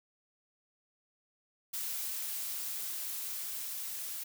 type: noise with level ramp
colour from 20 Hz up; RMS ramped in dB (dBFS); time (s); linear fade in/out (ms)
blue; -37 to -40; 1.73-4.24; 10
effects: none